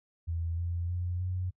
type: tone with pitch steps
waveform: sine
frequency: 83.5 / 86.05 / 88.67 / 91.37 Hz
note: E2 / F2 / F2 / F#2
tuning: +23 / -25 / +27 / -21 cents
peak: -30 dBFS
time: 0.27-1.51 s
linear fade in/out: 20 ms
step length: 310 ms
effects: noise-tail reverb RT60 0.1 s tail -22 dB re dry